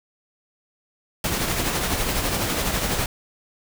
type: noise with tremolo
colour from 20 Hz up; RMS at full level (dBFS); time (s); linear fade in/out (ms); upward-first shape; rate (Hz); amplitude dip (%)
pink; -22; 1.24-3.06; 2; triangle; 12; 45
effects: none

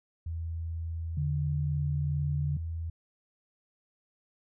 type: tone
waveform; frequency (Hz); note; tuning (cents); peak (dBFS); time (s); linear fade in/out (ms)
sine; 82.41; E2; 0; -32; 0.26-2.9; 5
type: tone with pitch glide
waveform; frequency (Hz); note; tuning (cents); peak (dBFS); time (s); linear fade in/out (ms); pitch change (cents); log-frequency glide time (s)
sine; 146.1 to 144.59; D3 to D3; -9 to -27; -28; 1.17-2.57; 5; -18; 1.72-1.83
effects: none

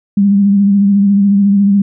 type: tone with vibrato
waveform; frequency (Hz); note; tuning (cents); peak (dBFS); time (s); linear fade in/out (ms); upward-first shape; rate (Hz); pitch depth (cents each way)
sine; 200; G3; +35; -6; 0.17-1.82; 5; sine; 14; 35
effects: none

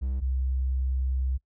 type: tone pair in turn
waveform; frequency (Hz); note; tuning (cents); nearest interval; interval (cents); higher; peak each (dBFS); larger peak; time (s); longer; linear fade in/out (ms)
triangle / sine; 65 / 65; C2 / C2; -11 / -11; unison; 0; neither; -24; neither; 0.01-0.21 / 0.21-1.38; second; 20
effects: noise-tail reverb RT60 0.1 s tail -23 dB re dry

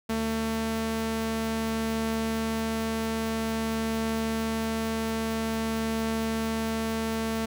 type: tone pair together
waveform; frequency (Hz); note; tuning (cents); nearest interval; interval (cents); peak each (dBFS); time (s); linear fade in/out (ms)
sawtooth; 74.8 / 223.9; D2 / A3; +32 / +30; octave + perfect fifth; 1898; -34 / -23; 0.09-7.46; 10
effects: none

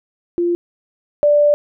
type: tone pair in turn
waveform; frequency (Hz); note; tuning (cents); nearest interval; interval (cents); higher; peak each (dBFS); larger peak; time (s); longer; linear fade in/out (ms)
sine; 346.7 / 587.5; F4 / D5; -13 / +1; major sixth; 914; second; -14 / -9; second; 0.38-0.55 / 1.23-1.54; second; 0
effects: none

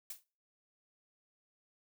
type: noise with exponential decay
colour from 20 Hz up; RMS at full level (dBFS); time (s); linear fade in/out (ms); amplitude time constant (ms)
blue; -39; 0.1-0.24; 5; 29
effects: noise-tail reverb RT60 0.4 s tail -24 dB re dry

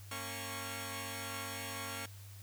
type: tone cluster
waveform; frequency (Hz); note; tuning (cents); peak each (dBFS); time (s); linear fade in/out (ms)
5% pulse; 229.4 / 275.6 / 1100; A#3 / C#4 / C#6; -28 / -10 / -14; -34 / -33 / -33; 0.11-2.06; 5
effects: added 99 Hz sine -49 dBFS peak until 2.42 s + white hiss -58 dBFS RMS until 2.42 s

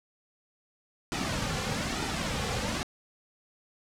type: noise with flanger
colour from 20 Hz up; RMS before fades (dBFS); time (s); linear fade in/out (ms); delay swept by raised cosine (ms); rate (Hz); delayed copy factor
pink; -31; 1.12-2.83; 0; 1.8 to 3.2; 1.1; -0.6
effects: low-pass 7000 Hz 12 dB/octave

